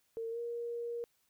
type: tone with pitch glide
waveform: sine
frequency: 455 to 471.6 Hz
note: A#4 to A#4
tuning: -42 to +20 cents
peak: -36 dBFS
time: 0.17-1.04 s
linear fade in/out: 0 ms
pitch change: +62 cents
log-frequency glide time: 0.3-0.39 s
effects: white hiss -75 dBFS RMS until 1.29 s